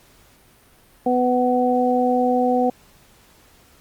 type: harmonic tone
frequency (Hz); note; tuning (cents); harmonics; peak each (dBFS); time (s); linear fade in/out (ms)
249.2; B3; +16; 1 / 2 / 3; -20 / -20 / -20; 1.06-2.7; 5
effects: pink hiss -53 dBFS RMS until 3.8 s + Opus 48 kbps